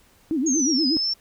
sine tone with vibrato, 287.9 Hz, D4, 34 cents flat, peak -20 dBFS, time 0.31-0.97 s, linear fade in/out 0 ms, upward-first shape sine, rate 8.4 Hz, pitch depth 250 cents each way
sine linear two-way sweep, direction down then up, 6645 to 4978 to 5470 Hz, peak -21 dBFS, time 0.46-1.14 s, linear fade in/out 10 ms, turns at 0.87 s
effects pink hiss -57 dBFS RMS until 1.2 s

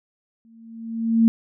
sine tone with exponential growth, 227.3 Hz, A#3, 43 cents flat, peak -10 dBFS, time 0.45-1.28 s, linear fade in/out 0 ms, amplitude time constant 180 ms, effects none

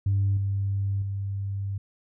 sine tone with level steps, 98.8 Hz, G2, 14 cents sharp, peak -19 / -23 / -27 dBFS, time 0.06-1.78 s, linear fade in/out 5 ms, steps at 0.37 / 1.02 s, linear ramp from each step 2 ms, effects tanh soft clip ceiling -17 dBFS

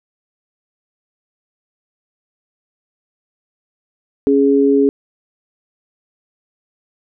sine tone pair together, 277.2 / 416.4 Hz, C#4 / G#4, 0 / +5 cents, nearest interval perfect fifth, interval 705 cents, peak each -12 dBFS, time 4.27-4.89 s, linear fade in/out 0 ms, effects none

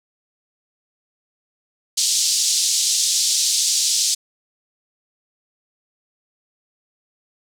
white band-pass noise, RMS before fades -19 dBFS, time 1.97-4.15 s, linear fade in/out 10 ms, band 4000 to 7600 Hz, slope 24 dB/octave, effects none

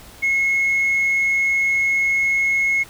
sine tone, 2173 Hz, C#7, 35 cents flat, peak -14 dBFS, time 0.22-2.84 s, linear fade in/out 20 ms, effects tanh soft clip ceiling -13 dBFS + pink hiss -43 dBFS RMS until 2.89 s

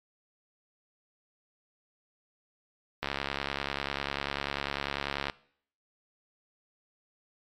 click train, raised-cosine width 0.3 ms, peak -14 dBFS, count 160, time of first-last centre 3.03-5.298 s, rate 70.1 Hz, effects noise-tail reverb RT60 0.6 s tail -21 dB re dry + MP3 96 kbps

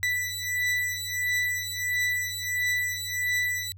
40% pulse beating tone pair, 1975.5 / 1977 Hz, B6 / B6, 0 / +1 cents, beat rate 1.5 Hz, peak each -28 / -28 dBFS, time 0.03-3.72 s, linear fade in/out 0 ms, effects added 94 Hz sine -43 dBFS peak until 3.77 s

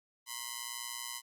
5% pulse ring-modulated tone, 1009 Hz, B5, 37 cents sharp, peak -24 dBFS, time 0.26-1.22 s, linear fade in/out 50 ms, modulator 60.4 Hz, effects Opus 48 kbps

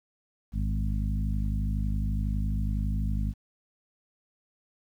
harmonic tone with a mistuned harmonic, 52 Hz, G#1, 3 cents sharp, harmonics 1 / 2 / 3 / 4 / 5, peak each -27 / -33 / -36 / -35 / -43 dBFS, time 0.52-3.34 s, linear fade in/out 50 ms, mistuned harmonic 1, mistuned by +73 cents, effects 10-bit

